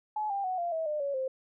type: tone with pitch steps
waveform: sine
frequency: 852 / 794.9 / 741.7 / 692 / 645.7 / 602.5 / 562.1 / 524.5 Hz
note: G#5 / G5 / F#5 / F5 / E5 / D5 / C#5 / C5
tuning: +44 / +24 / +4 / -16 / -36 / +44 / +24 / +4 cents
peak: -29 dBFS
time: 0.16-1.28 s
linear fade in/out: 5 ms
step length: 140 ms
effects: none